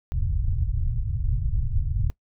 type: low-pass noise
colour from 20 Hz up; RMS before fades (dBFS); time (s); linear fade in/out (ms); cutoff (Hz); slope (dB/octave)
pink; -24; 0.12-2.1; 0; 130; 48
effects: noise-tail reverb RT60 0.1 s tail -22 dB re dry